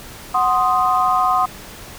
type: chord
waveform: sine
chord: C diminished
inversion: second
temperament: equal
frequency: 740 / 1046.5 / 1244.5 Hz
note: Gb5 / C6 / Eb6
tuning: 0 / 0 / 0 cents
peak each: -18 dBFS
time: 0.34-1.46 s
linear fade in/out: 10 ms
effects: pink hiss -37 dBFS RMS until 1.98 s